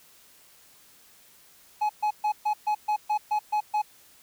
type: tone bursts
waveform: triangle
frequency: 845 Hz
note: G#5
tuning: 30 cents sharp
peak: -20 dBFS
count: 10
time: 1.81-3.82 s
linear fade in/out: 10 ms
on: 84 ms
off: 130 ms
effects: white hiss -56 dBFS RMS until 4.22 s